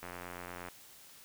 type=click train; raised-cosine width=0.5 ms; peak=-28 dBFS; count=59; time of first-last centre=0.03-0.685 s; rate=88.5 Hz; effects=white hiss -56 dBFS RMS until 1.24 s